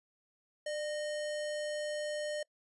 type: tone with sample-and-hold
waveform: sine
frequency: 598 Hz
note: D5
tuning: 31 cents sharp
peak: -34 dBFS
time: 0.66-2.43 s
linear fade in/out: 5 ms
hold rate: 2450 Hz
effects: noise-tail reverb RT60 0.1 s tail -25 dB re dry + resampled to 24000 Hz